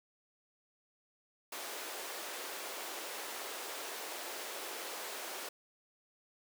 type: high-pass noise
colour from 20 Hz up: pink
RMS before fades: -43 dBFS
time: 1.52-5.49 s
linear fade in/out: 5 ms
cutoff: 380 Hz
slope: 24 dB/octave
effects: none